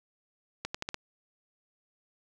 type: accelerating click train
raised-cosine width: 0.2 ms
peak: -16 dBFS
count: 5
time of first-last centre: 0.65-0.944 s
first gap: 95 ms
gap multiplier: 0.83
effects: none